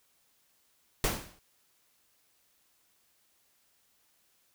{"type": "noise with exponential decay", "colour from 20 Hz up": "pink", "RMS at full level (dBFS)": -25, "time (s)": [1.04, 1.39], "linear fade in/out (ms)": 1, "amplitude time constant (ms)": 76, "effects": ["white hiss -70 dBFS RMS until 4.54 s"]}